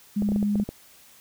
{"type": "tone", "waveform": "sine", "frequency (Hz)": 205.7, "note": "G#3", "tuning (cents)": -16, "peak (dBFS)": -21, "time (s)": [0.16, 0.64], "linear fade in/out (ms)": 10}
{"type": "clicks", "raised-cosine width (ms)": 2, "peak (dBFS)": -18, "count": 8, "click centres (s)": [0.222, 0.289, 0.32, 0.361, 0.428, 0.556, 0.599, 0.69]}
{"effects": ["white hiss -53 dBFS RMS until 1.2 s"]}